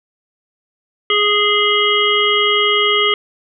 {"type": "harmonic tone with a mistuned harmonic", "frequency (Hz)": 415.3, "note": "G#4", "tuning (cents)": 0, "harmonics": [1, 3, 5, 7, 8], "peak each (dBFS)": [-18, -18, -18, -18, -18], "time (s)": [1.1, 3.14], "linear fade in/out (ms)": 2, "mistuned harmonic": 8, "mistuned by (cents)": -48, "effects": []}